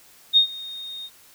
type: tone with ADSR envelope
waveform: sine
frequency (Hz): 3700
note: A#7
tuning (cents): -14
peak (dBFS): -10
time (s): 0.33-1.1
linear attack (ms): 38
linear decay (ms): 98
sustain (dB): -22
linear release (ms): 52
effects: white hiss -52 dBFS RMS until 1.34 s